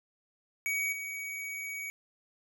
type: tone with level steps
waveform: square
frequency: 2258 Hz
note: C#7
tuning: 31 cents sharp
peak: -30 / -37 dBFS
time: 0.66-1.9 s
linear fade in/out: 0 ms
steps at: 0.92 s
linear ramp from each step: 10 ms
effects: none